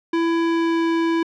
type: tone with pitch glide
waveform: square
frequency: 333.1 to 331.2 Hz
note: E4 to E4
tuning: +18 to +8 cents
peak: -18 dBFS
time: 0.13-1.23 s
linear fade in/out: 5 ms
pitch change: -10 cents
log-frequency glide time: 0.4-0.86 s
effects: low-pass 3000 Hz 12 dB/octave